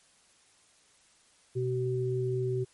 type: tone pair together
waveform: sine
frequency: 124.9 / 379.1 Hz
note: B2 / F#4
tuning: +20 / +42 cents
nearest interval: octave + perfect fifth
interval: 1922 cents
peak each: -30 / -30 dBFS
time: 1.55-2.65 s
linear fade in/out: 20 ms
effects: white hiss -63 dBFS RMS until 2.73 s + MP3 48 kbps